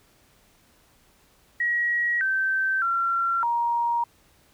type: tone with pitch steps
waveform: sine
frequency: 1906 / 1551 / 1366 / 942 Hz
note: A#6 / G6 / F6 / A#5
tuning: +38 / -19 / -39 / +18 cents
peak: -21 dBFS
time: 1.6-4.04 s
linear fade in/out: 5 ms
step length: 610 ms
effects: pink hiss -60 dBFS RMS until 4.53 s